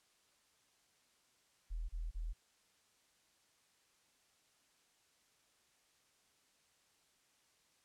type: tone bursts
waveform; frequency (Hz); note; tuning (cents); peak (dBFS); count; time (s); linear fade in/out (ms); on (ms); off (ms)
sine; 40.63; E1; -24; -38; 3; 1.7-2.334; 20; 190; 32
effects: white hiss -73 dBFS RMS until 7.84 s + low-pass 9000 Hz 12 dB/octave